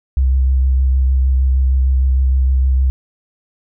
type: tone with vibrato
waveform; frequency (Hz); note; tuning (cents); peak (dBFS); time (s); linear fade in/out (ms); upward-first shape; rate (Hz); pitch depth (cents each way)
sine; 65.41; C2; 0; -10; 0.17-2.9; 0; sine; 6.5; 21
effects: none